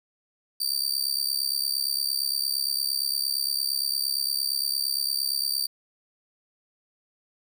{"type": "tone with amplitude modulation", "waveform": "sawtooth", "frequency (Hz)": 4644, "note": "D8", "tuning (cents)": -20, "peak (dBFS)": -18, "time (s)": [0.6, 5.67], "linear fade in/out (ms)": 10, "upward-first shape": "sine", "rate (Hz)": 68.7, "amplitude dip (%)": 90, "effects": []}